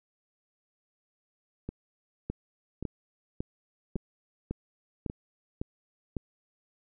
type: two click trains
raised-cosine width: 3 ms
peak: -22 / -19 dBFS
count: 4 / 8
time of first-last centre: 1.69-5.099 / 2.3-6.167 s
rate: 0.88 / 1.81 Hz
effects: none